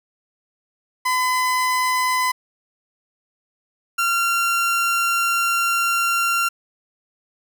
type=tone pair in turn; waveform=30% pulse; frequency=1012 / 1378 Hz; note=B5 / F6; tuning=+42 / -24 cents; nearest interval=perfect fourth; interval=534 cents; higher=second; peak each=-15 dBFS; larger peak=neither; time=1.05-2.32 / 3.98-6.49 s; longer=second; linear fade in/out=10 ms; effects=none